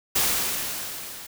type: noise with level ramp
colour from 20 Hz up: white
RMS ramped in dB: -21 to -40 dBFS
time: 0.15-1.27 s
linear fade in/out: 10 ms
effects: none